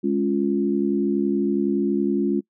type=chord; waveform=sine; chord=Db major; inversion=second; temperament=equal; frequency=207.7 / 277.2 / 349.2 Hz; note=Ab3 / Db4 / F4; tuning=0 / 0 / 0 cents; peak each=-23 dBFS; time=0.03-2.41 s; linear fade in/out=20 ms; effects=noise-tail reverb RT60 0.1 s tail -23 dB re dry